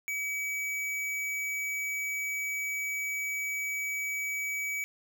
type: tone with hard clipping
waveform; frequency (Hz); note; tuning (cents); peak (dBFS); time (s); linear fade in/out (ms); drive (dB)
sine; 2280; C#7; +48; -32; 0.08-4.84; 0; 17
effects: none